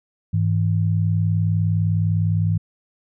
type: tone pair together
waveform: sine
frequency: 101.8 / 161.6 Hz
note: G#2 / E3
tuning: -34 / -34 cents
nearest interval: minor sixth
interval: 800 cents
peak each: -18 / -21 dBFS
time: 0.33-2.58 s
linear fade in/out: 10 ms
effects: none